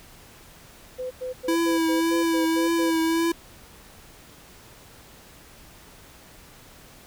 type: tone bursts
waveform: sine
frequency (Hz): 508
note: B4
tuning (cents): +49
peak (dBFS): -28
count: 9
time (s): 0.98-2.91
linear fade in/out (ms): 20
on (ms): 130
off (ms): 95
type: tone with vibrato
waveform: square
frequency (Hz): 329.6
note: E4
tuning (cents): 0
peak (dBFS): -21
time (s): 1.48-3.32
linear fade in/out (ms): 5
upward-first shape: triangle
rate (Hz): 1.8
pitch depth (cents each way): 33
effects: pink hiss -49 dBFS RMS until 7.06 s